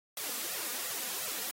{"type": "noise with flanger", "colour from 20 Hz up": "white", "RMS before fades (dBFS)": -37, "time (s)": [0.17, 1.51], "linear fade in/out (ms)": 2, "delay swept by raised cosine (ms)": [1.5, 4.2], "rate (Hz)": 2.8, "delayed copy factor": 0.95, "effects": ["high-pass 200 Hz 12 dB/octave", "AAC 48 kbps"]}